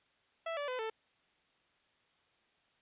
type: tone with pitch steps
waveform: sawtooth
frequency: 660 / 577.9 / 506 / 443 Hz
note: E5 / D5 / B4 / A4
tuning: +2 / -28 / +42 / +12 cents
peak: -32 dBFS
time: 0.46-0.9 s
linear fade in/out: 5 ms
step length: 110 ms
effects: white hiss -72 dBFS RMS until 2.81 s + resampled to 8000 Hz